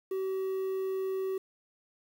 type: tone with quantisation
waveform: triangle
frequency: 381.2 Hz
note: G4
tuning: 48 cents flat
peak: -28 dBFS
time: 0.11-1.38 s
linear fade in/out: 5 ms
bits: 9
effects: none